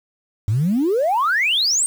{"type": "exponential sweep", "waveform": "sine", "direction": "up", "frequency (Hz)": [96.9, 8870], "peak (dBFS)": -14, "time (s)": [0.48, 1.86], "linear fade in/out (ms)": 0, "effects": ["tanh soft clip ceiling -12 dBFS", "7-bit"]}